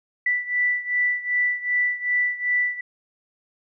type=beating tone pair; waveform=sine; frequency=1972 / 1974.6 Hz; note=B6 / B6; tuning=-3 / -1 cents; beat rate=2.6 Hz; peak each=-22 / -25 dBFS; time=0.26-2.81 s; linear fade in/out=5 ms; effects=none